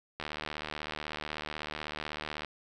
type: click train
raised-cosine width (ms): 0.3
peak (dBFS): -20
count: 172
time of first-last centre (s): 0.2-2.447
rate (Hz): 76.1
effects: none